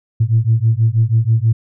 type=beating tone pair; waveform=sine; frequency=110 / 116.2 Hz; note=A2 / A#2; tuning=0 / -5 cents; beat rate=6.2 Hz; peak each=-13 dBFS; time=0.2-1.53 s; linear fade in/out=10 ms; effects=tanh soft clip ceiling -4 dBFS